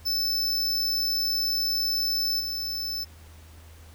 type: tone with level steps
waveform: square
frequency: 5274 Hz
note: E8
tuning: in tune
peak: -24 / -29 dBFS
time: 0.05-3.05 s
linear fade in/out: 20 ms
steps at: 2.39 s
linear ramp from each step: 20 ms
effects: added 80 Hz sine -46 dBFS peak until 3.94 s + pink hiss -54 dBFS RMS until 3.94 s